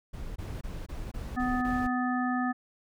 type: noise bursts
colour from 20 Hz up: brown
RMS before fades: -37 dBFS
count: 7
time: 0.13-1.872 s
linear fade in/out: 10 ms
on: 230 ms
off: 22 ms
type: harmonic tone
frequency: 250 Hz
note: B3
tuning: 21 cents sharp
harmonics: 1 / 3 / 5 / 7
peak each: -28 / -33 / -35 / -36 dBFS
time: 1.36-2.53 s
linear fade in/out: 20 ms
effects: none